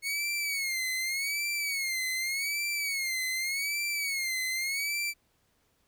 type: tone with vibrato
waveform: sawtooth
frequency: 2191 Hz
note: C#7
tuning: 21 cents flat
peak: -26 dBFS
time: 0.02-5.14 s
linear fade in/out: 50 ms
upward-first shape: sine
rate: 0.85 Hz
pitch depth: 120 cents each way
effects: pink hiss -71 dBFS RMS until 5.87 s